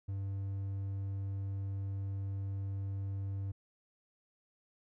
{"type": "tone", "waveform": "triangle", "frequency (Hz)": 98, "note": "G2", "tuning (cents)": 0, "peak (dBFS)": -33, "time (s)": [0.08, 3.52], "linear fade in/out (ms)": 10, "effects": []}